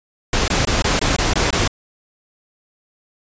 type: noise bursts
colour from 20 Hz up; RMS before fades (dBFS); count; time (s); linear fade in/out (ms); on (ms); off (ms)
pink; -17; 8; 0.33-1.677; 2; 150; 21
effects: resampled to 16000 Hz